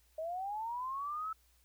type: linear sweep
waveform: sine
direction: up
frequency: 619 to 1318.5 Hz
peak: -36 dBFS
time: 0.18-1.33 s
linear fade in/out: 5 ms
effects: added 60 Hz sine -68 dBFS peak until 1.64 s + white hiss -71 dBFS RMS until 1.64 s